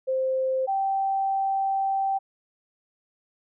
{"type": "tone pair in turn", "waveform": "sine", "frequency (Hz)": [523.3, 778.9], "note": ["C5", "G5"], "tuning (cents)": [0, -11], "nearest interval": "perfect fifth", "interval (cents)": 689, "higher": "second", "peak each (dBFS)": -22, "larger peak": "neither", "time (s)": [[0.07, 0.67], [0.67, 2.19]], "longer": "second", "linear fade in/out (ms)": 20, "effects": []}